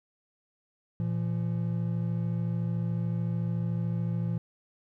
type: tone pair together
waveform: triangle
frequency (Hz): 116.54 / 170.24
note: A#2 / F3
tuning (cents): 0 / -44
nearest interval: perfect fifth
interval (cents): 656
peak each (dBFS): -28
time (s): 1-4.38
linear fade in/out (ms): 0
effects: none